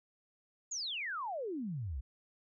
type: exponential sweep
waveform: sine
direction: down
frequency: 7070 to 57.7 Hz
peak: -36 dBFS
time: 0.71-2.01 s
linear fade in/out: 10 ms
effects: none